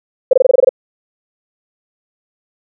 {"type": "tone bursts", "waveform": "sine", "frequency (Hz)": 520, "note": "C5", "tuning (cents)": -11, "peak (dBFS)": -3, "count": 9, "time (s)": [0.31, 0.692], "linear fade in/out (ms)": 5, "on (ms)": 22, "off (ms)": 23, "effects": []}